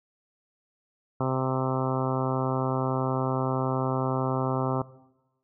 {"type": "harmonic tone", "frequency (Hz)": 130.81, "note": "C3", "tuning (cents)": 0, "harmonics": [1, 2, 3, 4, 5, 6, 7, 8, 9, 10], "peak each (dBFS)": [-28, -31, -33, -34, -35, -36, -36, -37, -38, -38], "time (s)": [1.2, 4.82], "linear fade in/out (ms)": 5, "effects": ["noise-tail reverb RT60 1.0 s tail -19 dB re dry"]}